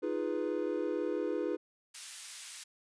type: chord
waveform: triangle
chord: F half-diminished seventh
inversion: third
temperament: equal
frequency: 311.1 / 349.2 / 415.3 / 493.9 Hz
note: Eb4 / F4 / Ab4 / Cb5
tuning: 0 / 0 / 0 / 0 cents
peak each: -35 dBFS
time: 0.02-1.57 s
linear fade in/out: 20 ms
type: high-pass noise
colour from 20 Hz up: white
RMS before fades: -44 dBFS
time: 1.94-2.64 s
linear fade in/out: 10 ms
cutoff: 1700 Hz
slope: 12 dB/octave
effects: resampled to 22050 Hz